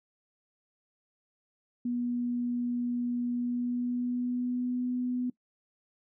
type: tone with pitch glide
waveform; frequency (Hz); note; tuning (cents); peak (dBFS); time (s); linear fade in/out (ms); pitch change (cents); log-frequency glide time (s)
sine; 242.6 to 248.7; B3 to B3; -31 to +12; -28; 1.85-5.3; 5; +43; 3.33-4.84
effects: noise-tail reverb RT60 0.1 s tail -20 dB re dry